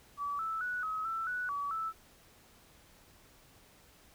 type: tone with pitch steps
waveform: sine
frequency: 1147 / 1316 / 1474 / 1277 / 1331 / 1478 / 1140 / 1316 Hz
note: D6 / E6 / F#6 / D#6 / E6 / F#6 / C#6 / E6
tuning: -41 / -3 / -7 / +45 / +16 / -2 / +48 / -3 cents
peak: -33 dBFS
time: 0.17-1.93 s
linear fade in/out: 50 ms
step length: 220 ms
effects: pink hiss -61 dBFS RMS until 4.14 s